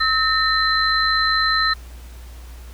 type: tone cluster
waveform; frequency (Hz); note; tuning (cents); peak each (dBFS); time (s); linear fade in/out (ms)
sine; 1289 / 1821 / 4074; E6 / A#6 / C8; -39 / -41 / -47; -20; 0-1.74; 10
effects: added 60 Hz sine -35 dBFS peak until 2.73 s + pink hiss -47 dBFS RMS until 2.73 s